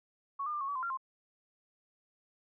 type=tone with pitch steps; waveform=sine; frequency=1111 / 1209 / 1190 / 1094 / 1142 / 1033 / 1381 / 1055 Hz; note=C#6 / D6 / D6 / C#6 / D6 / C6 / F6 / C6; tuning=+4 / +50 / +22 / -23 / -49 / -22 / -20 / +14 cents; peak=-33 dBFS; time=0.39-0.974 s; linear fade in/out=10 ms; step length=73 ms; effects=none